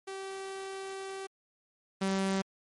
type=tone pair in turn; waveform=sawtooth; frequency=386.6 / 192.95 Hz; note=G4 / G3; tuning=-24 / -27 cents; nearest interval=octave; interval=1203 cents; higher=first; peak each=-34 / -24 dBFS; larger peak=second; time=0.07-1.27 / 2.01-2.42 s; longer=first; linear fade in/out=10 ms; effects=MP3 48 kbps